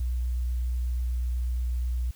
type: tone with vibrato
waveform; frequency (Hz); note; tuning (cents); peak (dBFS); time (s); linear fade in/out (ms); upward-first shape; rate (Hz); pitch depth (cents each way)
sine; 61.1; B1; -18; -25; 0-2.11; 5; triangle; 8.2; 12
effects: white hiss -56 dBFS RMS until 2.15 s